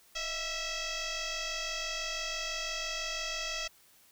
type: tone with frequency modulation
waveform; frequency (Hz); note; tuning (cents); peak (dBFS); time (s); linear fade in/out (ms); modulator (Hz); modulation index
sine; 1335; E6; +22; -33; 0.15-3.68; 10; 656; 7.5
effects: white hiss -62 dBFS RMS until 4.11 s